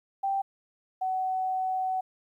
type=tone pair in turn; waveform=sine; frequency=783 / 750.6 Hz; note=G5 / F#5; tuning=-2 / +25 cents; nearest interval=minor second; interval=73 cents; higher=first; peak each=-25 / -26 dBFS; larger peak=first; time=0.23-0.42 / 1.01-2.01 s; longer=second; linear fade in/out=10 ms; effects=11-bit